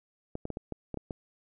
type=clicks; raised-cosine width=2 ms; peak=-22 dBFS; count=8; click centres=0.354 / 0.454 / 0.503 / 0.571 / 0.723 / 0.943 / 0.973 / 1.108 s; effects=none